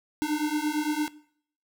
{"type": "beating tone pair", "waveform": "square", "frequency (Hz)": [297.4, 306.2], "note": ["D4", "D#4"], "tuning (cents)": [22, -28], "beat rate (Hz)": 8.8, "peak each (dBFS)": -29, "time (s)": [0.22, 1.08], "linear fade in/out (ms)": 0, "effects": ["noise-tail reverb RT60 0.6 s tail -19 dB re dry"]}